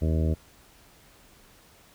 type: harmonic tone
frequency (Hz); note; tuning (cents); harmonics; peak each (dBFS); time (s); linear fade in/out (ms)
79.5; D#2; +38; 1 / 2 / 3 / 4 / 5 / 6 / 7 / 8; -23 / -29 / -33 / -35 / -37 / -39 / -40 / -41; 0.01-0.35; 20
effects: pink hiss -56 dBFS RMS until 1.94 s